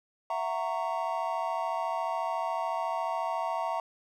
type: chord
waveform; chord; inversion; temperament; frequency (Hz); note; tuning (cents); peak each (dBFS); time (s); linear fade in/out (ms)
triangle; F# dominant seventh; third; just; 666 / 740 / 925 / 1110; E5 / F#5 / A#5 / C#6; +18 / 0 / -14 / +2; -32 / -34 / -31 / -35; 0.3-3.8; 2
effects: none